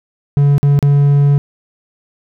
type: tone with dropouts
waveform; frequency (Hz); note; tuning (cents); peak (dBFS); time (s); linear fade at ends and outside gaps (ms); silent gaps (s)
triangle; 142.6; C#3; +49; -5; 0.37-1.38; 0; 0.581-0.63 / 0.79-0.827
effects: none